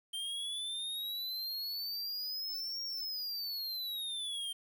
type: exponential two-way sweep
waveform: square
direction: up then down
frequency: 3151 to 5588 to 3151 Hz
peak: -37 dBFS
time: 0.13-4.53 s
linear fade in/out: 10 ms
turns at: 2.83 s
effects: 11-bit